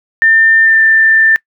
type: tone with pitch glide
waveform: sine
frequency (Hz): 1800 to 1782.4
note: A6 to A6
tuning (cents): +39 to +22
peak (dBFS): -5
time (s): 0.22-1.36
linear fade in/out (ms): 0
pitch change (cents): -17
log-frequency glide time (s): 0.61-0.82
effects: noise-tail reverb RT60 0.1 s tail -24 dB re dry